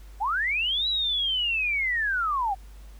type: linear two-way sweep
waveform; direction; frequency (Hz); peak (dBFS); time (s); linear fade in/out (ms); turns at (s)
sine; up then down; 741 to 3951 to 741; -23; 0.2-2.55; 20; 0.88
effects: added 50 Hz sine -42 dBFS peak until 2.99 s + pink hiss -57 dBFS RMS until 2.99 s